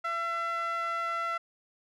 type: tone with band-pass filter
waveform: sawtooth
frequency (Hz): 674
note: E5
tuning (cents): +38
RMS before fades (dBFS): -32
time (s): 0.04-1.38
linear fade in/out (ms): 10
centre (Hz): 1500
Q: 3.7
effects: none